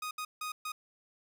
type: tone bursts at uneven times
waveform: sawtooth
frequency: 1244.5 Hz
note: D#6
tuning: in tune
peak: -32 dBFS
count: 4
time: 0.02-0.11 / 0.18-0.25 / 0.41-0.52 / 0.65-0.72 s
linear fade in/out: 5 ms
effects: none